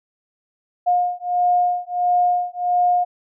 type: beating tone pair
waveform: sine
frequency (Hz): 713 / 714.5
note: F5 / F5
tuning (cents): +36 / +39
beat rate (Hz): 1.5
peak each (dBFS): -19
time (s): 0.86-3.05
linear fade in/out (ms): 20
effects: none